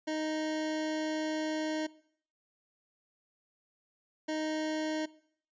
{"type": "tone pair in turn", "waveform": "25% pulse", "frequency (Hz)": [311.1, 311.1], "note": ["D#4", "D#4"], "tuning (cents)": [0, 0], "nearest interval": "unison", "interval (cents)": 0, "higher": "neither", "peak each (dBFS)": -28, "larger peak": "neither", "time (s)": [[0.07, 1.87], [4.28, 5.06]], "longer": "first", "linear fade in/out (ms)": 10, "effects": ["noise-tail reverb RT60 0.6 s tail -20 dB re dry", "resampled to 16000 Hz"]}